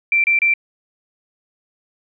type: tone bursts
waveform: sine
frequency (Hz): 2349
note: D7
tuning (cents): 0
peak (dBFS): -12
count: 3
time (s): 0.12-0.538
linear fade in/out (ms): 2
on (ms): 120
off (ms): 29
effects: none